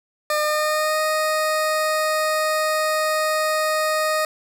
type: tone with pitch glide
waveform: 20% pulse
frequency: 604 to 621.3 Hz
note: D5 to D#5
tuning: +48 to -3 cents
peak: -14 dBFS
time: 0.3-4.25 s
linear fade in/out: 2 ms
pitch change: +49 cents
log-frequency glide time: 0.42-1 s
effects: none